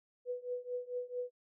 sine tone with tremolo, 493.9 Hz, B4, in tune, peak -33 dBFS, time 0.25-1.31 s, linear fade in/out 50 ms, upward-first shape triangle, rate 4.5 Hz, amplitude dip 95%, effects none

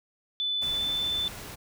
sine tone with pitch glide, 3499 to 3523 Hz, A7 to A7, -10 to +1 cents, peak -26 dBFS, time 0.4-1.28 s, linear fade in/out 0 ms, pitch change +11 cents, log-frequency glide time 0.76-0.83 s
pink noise, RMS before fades -41 dBFS, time 0.61-1.56 s, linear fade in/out 20 ms
effects none

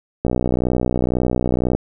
click train, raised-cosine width 2 ms, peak -5 dBFS, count 94, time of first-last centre 0.25-1.75 s, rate 62 Hz, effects none

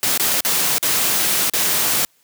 white noise with dropouts, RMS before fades -18 dBFS, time 0.03-2.05 s, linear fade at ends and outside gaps 0 ms, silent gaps 0.176-0.197 / 0.406-0.449 / 0.782-0.828 / 1.498-1.536 s, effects white hiss -59 dBFS RMS until 2.23 s + high-pass 100 Hz 12 dB/octave

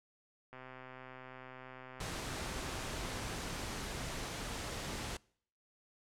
click train, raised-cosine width 0.5 ms, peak -35 dBFS, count 364, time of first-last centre 0.53-3.344 s, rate 129 Hz
pink noise, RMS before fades -41 dBFS, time 2-5.17 s, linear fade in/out 5 ms
effects noise-tail reverb RT60 0.6 s tail -25 dB re dry + low-pass 9000 Hz 12 dB/octave

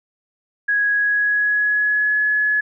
sine tone with pitch glide, 1661.2 to 1699 Hz, G#6 to G#6, 0 to +39 cents, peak -15 dBFS, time 0.68-2.61 s, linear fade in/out 10 ms, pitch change +39 cents, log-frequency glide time 0.91-2.2 s, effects none

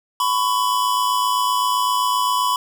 square tone pair together, 1002 / 1109.7 Hz, B5 / C#6, +25 / +2 cents, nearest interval major second, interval 177 cents, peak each -19 / -23 dBFS, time 0.2-2.56 s, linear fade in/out 2 ms, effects 8-bit

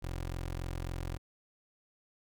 20% pulse tone, 43.65 Hz, F1, in tune, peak -31 dBFS, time 0.02-1.18 s, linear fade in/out 20 ms, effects none

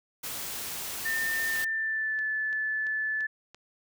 white noise, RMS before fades -36 dBFS, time 0.23-1.65 s, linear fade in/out 10 ms
sine tone with pitch glide, 1804 to 1739.5 Hz, A6 to A6, +43 to -20 cents, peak -27 dBFS, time 1.05-3.27 s, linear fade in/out 10 ms, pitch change -63 cents, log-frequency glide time 1.5-2.23 s
click train, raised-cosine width 0.2 ms, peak -31 dBFS, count 5, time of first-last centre 2.19-3.546 s, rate 2.95 Hz
effects none

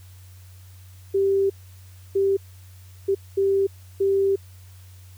sine tone bursts at uneven times, 391.8 Hz, G4, 1 cent flat, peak -17 dBFS, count 5, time 1.14-1.5 / 2.15-2.37 / 3.08-3.15 / 3.37-3.67 / 4-4.36 s, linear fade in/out 10 ms, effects added 92 Hz sine -43 dBFS peak until 5.17 s + white hiss -55 dBFS RMS until 5.17 s

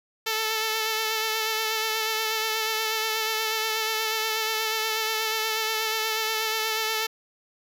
5% pulse tone with vibrato, 440 Hz, A4, in tune, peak -13 dBFS, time 0.26-7.07 s, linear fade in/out 10 ms, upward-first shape sine, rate 8.3 Hz, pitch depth 23 cents each way, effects none

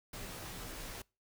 pink noise with comb filter, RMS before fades -45 dBFS, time 0.13-1.02 s, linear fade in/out 5 ms, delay 14 ms, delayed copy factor -0.75, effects noise-tail reverb RT60 0.3 s tail -25 dB re dry

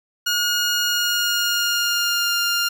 15% pulse tone with pitch glide, 1436 to 1402.4 Hz, F6 to F6, +48 to +7 cents, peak -12 dBFS, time 0.26-2.69 s, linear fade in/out 10 ms, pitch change -41 cents, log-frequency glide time 0.82-2.36 s, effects none

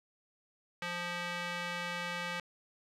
square tone with band-pass filter, 175 Hz, F3, 4 cents sharp, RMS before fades -38 dBFS, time 0.82-2.4 s, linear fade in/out 2 ms, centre 2200 Hz, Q 1.1, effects none

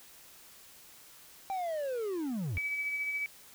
triangle linear sweep, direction down, 791 to 73.1 Hz, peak -30 dBFS, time 1.5-2.58 s, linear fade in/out 0 ms
sine tone with tremolo, 2289 Hz, D7, 45 cents flat, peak -30 dBFS, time 2.57-3.26 s, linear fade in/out 0 ms, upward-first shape sine, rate 14 Hz, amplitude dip 35%
effects white hiss -55 dBFS RMS until 3.54 s

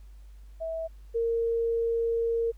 sine tone pair in turn, 651 / 461.4 Hz, E5 / A#4, -22 / -18 cents, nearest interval tritone, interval 596 cents, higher first, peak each -30 / -24 dBFS, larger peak second, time 0.6-0.88 / 1.14-2.52 s, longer second, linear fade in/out 20 ms, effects added 50 Hz sine -45 dBFS peak until 2.57 s + pink hiss -67 dBFS RMS until 2.57 s

